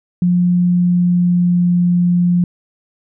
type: tone with pitch glide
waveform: sine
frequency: 177.4 to 176.07 Hz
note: F3 to F3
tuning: +27 to +14 cents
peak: -10 dBFS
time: 0.22-2.44 s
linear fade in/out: 2 ms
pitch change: -13 cents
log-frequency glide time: 0.56-1.73 s
effects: none